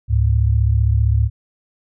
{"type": "tone pair together", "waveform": "sine", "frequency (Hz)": [71.2, 106.6], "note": ["C#2", "G#2"], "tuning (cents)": [47, 46], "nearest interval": "perfect fifth", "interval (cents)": 699, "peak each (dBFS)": -15, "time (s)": [0.08, 1.3], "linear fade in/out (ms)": 50, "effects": []}